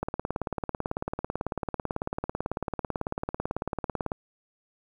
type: click train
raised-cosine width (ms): 1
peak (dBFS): -15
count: 75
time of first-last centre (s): 0.03-4.118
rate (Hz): 18.1
effects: 9-bit